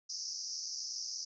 pink band-pass noise, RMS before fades -41 dBFS, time 0.09-1.25 s, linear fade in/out 10 ms, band 4900 to 6100 Hz, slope 96 dB/octave, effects none

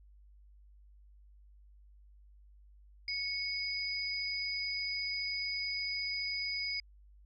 sine tone pair together, 2208 / 4957 Hz, C#7 / D#8, -7 / -7 cents, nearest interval octave + major second, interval 1400 cents, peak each -37 / -36 dBFS, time 3.08-6.8 s, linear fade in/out 2 ms, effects added 50 Hz sine -56 dBFS peak until 7.25 s

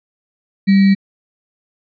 sine tone with sample-and-hold, 196 Hz, G3, in tune, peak -7 dBFS, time 0.67-0.95 s, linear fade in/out 20 ms, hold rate 2100 Hz, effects resampled to 11025 Hz

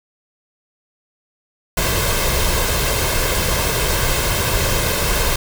pink noise with comb filter, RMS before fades -18 dBFS, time 1.77-5.36 s, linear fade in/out 5 ms, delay 1.9 ms, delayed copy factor +0.55, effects none

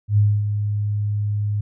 sine tone with ADSR envelope, 103.83 Hz, G#2, in tune, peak -11 dBFS, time 0.08-1.61 s, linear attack 95 ms, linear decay 250 ms, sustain -8 dB, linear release 6 ms, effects none

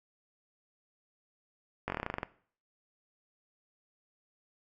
slowing click train, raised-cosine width 0.5 ms, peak -18 dBFS, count 12, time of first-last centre 1.88-2.231 s, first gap 20 ms, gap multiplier 1.09, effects noise-tail reverb RT60 0.5 s tail -18 dB re dry

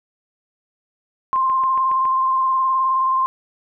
sine tone with vibrato, 1051 Hz, C6, 7 cents sharp, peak -15 dBFS, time 1.33-3.26 s, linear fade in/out 0 ms, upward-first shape sine, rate 19 Hz, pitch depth 22 cents each way
click train, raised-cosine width 0.5 ms, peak -21 dBFS, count 6, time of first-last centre 1.36-2.053 s, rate 7.21 Hz
effects none

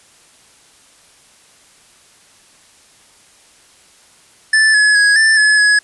square tone with pitch steps, 1754 / 1699 / 1662 / 1769 / 1707 / 1683 Hz, A6 / G#6 / G#6 / A6 / G#6 / G#6, -6 / +39 / +1 / +9 / +47 / +23 cents, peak -9 dBFS, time 4.53-5.79 s, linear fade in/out 5 ms, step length 210 ms, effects white hiss -48 dBFS RMS until 5.83 s + resampled to 24000 Hz

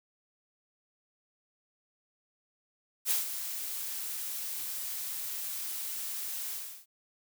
blue noise with ADSR envelope, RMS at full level -27 dBFS, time 3.05-6.86 s, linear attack 56 ms, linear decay 140 ms, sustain -10 dB, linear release 350 ms, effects none

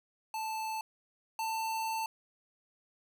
square tone pair in turn, 879 / 890.8 Hz, A5 / A5, -2 / +21 cents, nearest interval unison, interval 23 cents, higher second, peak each -35 / -33 dBFS, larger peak second, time 0.34-0.81 / 1.39-2.06 s, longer second, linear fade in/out 2 ms, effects none

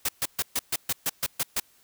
white noise bursts, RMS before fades -26 dBFS, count 10, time 0.05-1.6 s, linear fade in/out 5 ms, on 38 ms, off 130 ms, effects white hiss -61 dBFS RMS until 1.83 s

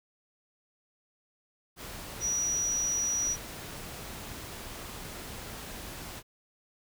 sine tone in noise, 5820 Hz, F#8, 29 cents flat, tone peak -27 dBFS, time 2.2-3.37 s, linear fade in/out 50 ms, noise pink, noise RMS -42 dBFS, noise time 1.76-6.23 s, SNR +12 dB, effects none

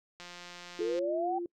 click train, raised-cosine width 0.2 ms, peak -29 dBFS, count 140, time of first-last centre 0.2-0.99 s, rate 176 Hz
sine tone, 347 Hz, F4, 11 cents flat, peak -33 dBFS, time 0.79-1.46 s, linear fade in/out 2 ms
sine linear sweep, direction up, 415.3 to 784 Hz, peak -30 dBFS, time 0.8-1.39 s, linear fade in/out 10 ms
effects noise-tail reverb RT60 0.1 s tail -26 dB re dry

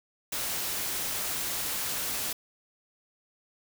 white noise, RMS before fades -32 dBFS, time 0.32-2.33 s, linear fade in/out 5 ms, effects none

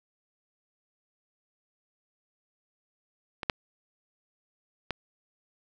clicks, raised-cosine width 0.3 ms, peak -17 / -8 / -14 dBFS, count 3, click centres 3.432 / 3.498 / 4.907 s, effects none

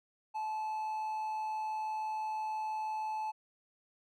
triangle tone with amplitude modulation, 867 Hz, A5, 26 cents flat, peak -31 dBFS, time 0.34-3.32 s, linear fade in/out 20 ms, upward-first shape sine, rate 159 Hz, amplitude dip 25%, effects none

